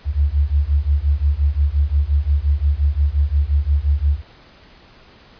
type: beating tone pair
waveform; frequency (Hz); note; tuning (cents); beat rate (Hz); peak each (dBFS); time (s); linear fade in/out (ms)
sine; 69.3 / 75; C#2 / D2; 0 / +37; 5.7; -17; 0.05-4.22; 50
effects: pink hiss -47 dBFS RMS until 5.39 s + resampled to 11025 Hz